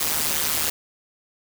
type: noise with amplitude modulation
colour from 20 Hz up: white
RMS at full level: -20 dBFS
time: 0-0.7 s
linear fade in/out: 5 ms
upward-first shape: sine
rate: 153 Hz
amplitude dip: 80%
effects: none